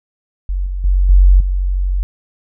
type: tone with level steps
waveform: sine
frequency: 46.25 Hz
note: F#1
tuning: in tune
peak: -15 / -18 / -9 / -4 / -13 dBFS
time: 0.49-2.03 s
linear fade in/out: 0 ms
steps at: 0.66 / 0.84 / 1.09 / 1.4 s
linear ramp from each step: 5 ms
effects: none